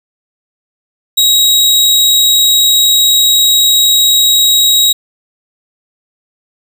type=tone; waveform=sawtooth; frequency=3817 Hz; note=A#7; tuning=40 cents sharp; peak=-3 dBFS; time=1.17-4.93 s; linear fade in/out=10 ms; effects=none